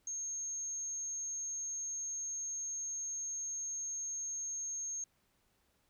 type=tone; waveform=sine; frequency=6450 Hz; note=G8; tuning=48 cents sharp; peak=-37 dBFS; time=0.07-5.04 s; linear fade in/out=2 ms; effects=pink hiss -75 dBFS RMS until 5.89 s